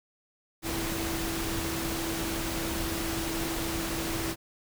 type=tone in noise; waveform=sine; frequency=330 Hz; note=E4; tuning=2 cents sharp; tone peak=-34 dBFS; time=0.62-4.36 s; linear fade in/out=50 ms; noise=pink; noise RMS=-33 dBFS; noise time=0.62-4.36 s; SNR=-4 dB; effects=none